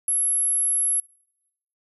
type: tone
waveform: sine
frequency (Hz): 11175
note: F9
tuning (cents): 0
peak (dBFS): -19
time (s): 0.08-1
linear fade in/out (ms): 2
effects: noise-tail reverb RT60 0.9 s tail -26 dB re dry